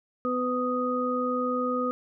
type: tone cluster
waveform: sine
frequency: 251.2 / 501 / 1245 Hz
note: B3 / B4 / D#6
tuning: +30 / +25 / +1 cents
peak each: -29 dBFS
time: 0.25-1.91 s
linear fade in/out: 0 ms
effects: none